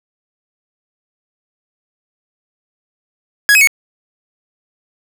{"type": "tone with pitch steps", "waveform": "45% pulse", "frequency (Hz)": [1666, 2545, 2216], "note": ["G#6", "D#7", "C#7"], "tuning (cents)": [5, 39, -1], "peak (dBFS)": -6, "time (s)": [3.49, 3.673], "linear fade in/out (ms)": 0, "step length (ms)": 61, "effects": []}